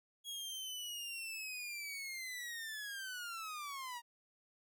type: linear sweep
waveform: sawtooth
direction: down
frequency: 3322 to 932.3 Hz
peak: -39 dBFS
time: 0.24-4.02 s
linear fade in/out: 50 ms
effects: none